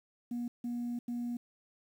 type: tone bursts at uneven times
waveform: sine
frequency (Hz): 240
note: B3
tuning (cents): -49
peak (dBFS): -32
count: 3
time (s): 0.31-0.48 / 0.64-0.99 / 1.08-1.37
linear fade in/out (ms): 5
effects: tanh soft clip ceiling -31 dBFS + 10-bit